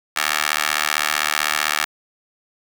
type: tone with high-pass filter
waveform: 15% pulse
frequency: 75.6 Hz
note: D#2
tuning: 49 cents flat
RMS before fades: -21 dBFS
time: 0.16-1.85 s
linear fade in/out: 5 ms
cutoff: 1500 Hz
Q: 1.2
effects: none